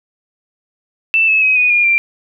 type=tone with pitch steps; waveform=sine; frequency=2657 / 2596 / 2537 / 2479 / 2422 / 2367 Hz; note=E7 / E7 / D#7 / D#7 / D#7 / D7; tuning=+13 / -27 / +33 / -7 / -47 / +13 cents; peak=-9 dBFS; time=1.14-1.98 s; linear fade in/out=0 ms; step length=140 ms; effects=none